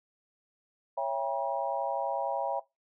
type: chord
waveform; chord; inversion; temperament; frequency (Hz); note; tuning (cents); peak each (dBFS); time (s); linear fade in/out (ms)
sine; C# diminished seventh; none; just; 554.4 / 665.2 / 798.3 / 957.9; C#5 / E5 / G5 / Bb5; 0 / +16 / +31 / +47; -34; 0.97-2.6; 10
effects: noise-tail reverb RT60 0.2 s tail -19 dB re dry